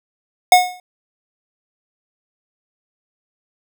square tone with exponential decay, 727 Hz, F#5, 31 cents flat, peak -3 dBFS, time 0.52-0.8 s, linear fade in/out 2 ms, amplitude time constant 60 ms, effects none

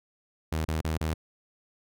sawtooth tone bursts, 79.2 Hz, D#2, 31 cents sharp, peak -23 dBFS, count 4, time 0.52-1.139 s, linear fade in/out 5 ms, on 130 ms, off 33 ms, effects none

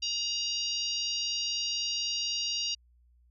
harmonic tone, 944 Hz, A#5, 22 cents sharp, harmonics 3 / 4 / 5 / 6 / 7, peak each -34 / -39 / -33 / -37 / -45 dBFS, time 0.02-2.75 s, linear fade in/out 10 ms, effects added 60 Hz sine -60 dBFS peak until 3.3 s

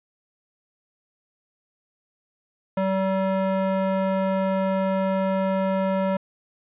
square tone with band-pass filter, 191.4 Hz, G3, 41 cents flat, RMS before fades -23 dBFS, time 2.77-6.17 s, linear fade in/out 5 ms, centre 620 Hz, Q 0.99, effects resampled to 8000 Hz

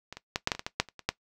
clicks, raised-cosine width 0.2 ms, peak -22 / -23 / -10 / -6 / -8 / -20 / -18 / -14 / -6 / -29 / -25 / -8 dBFS, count 12, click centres 0.126 / 0.17 / 0.359 / 0.474 / 0.518 / 0.55 / 0.594 / 0.665 / 0.8 / 0.887 / 0.993 / 1.09 s, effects noise-tail reverb RT60 0.1 s tail -17 dB re dry

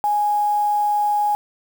sine tone with quantisation, 830.6 Hz, G#5, in tune, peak -16 dBFS, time 0.04-1.35 s, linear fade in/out 0 ms, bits 6, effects none

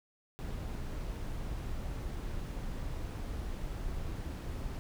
brown noise, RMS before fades -38 dBFS, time 0.39-4.79 s, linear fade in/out 0 ms, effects none

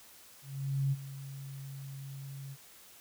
sine tone with ADSR envelope, 137.1 Hz, C#3, 19 cents flat, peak -26 dBFS, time 0.42-2.57 s, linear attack 500 ms, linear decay 36 ms, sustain -15 dB, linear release 48 ms, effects white hiss -56 dBFS RMS until 3 s

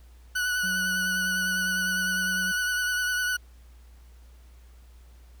40% pulse tone with vibrato, 1480 Hz, F#6, in tune, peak -24 dBFS, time 0.35-3.37 s, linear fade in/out 10 ms, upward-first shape triangle, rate 9.9 Hz, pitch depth 29 cents each way
triangle tone, 185 Hz, F#3, in tune, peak -33 dBFS, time 0.63-2.52 s, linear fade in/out 10 ms
effects added 60 Hz sine -48 dBFS peak until 5.4 s + pink hiss -62 dBFS RMS until 5.4 s

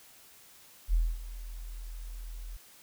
sine tone with ADSR envelope, 41.23 Hz, E1, 1 cent sharp, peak -21 dBFS, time 0.88-2.57 s, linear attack 55 ms, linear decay 240 ms, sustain -17 dB, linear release 6 ms, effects white hiss -56 dBFS RMS until 2.82 s

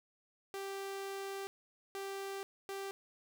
sawtooth tone bursts at uneven times, 392 Hz, G4, in tune, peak -36 dBFS, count 3, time 0.54-1.47 / 1.95-2.43 / 2.69-2.91 s, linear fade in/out 0 ms, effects none

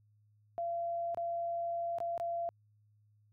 sine tone with dropouts, 683 Hz, F5, 39 cents flat, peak -33 dBFS, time 0.58-2.49 s, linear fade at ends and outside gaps 0 ms, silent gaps 1.146-1.173 / 1.985-2.003 / 2.178-2.199 s, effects added 105 Hz sine -65 dBFS peak until 3.32 s

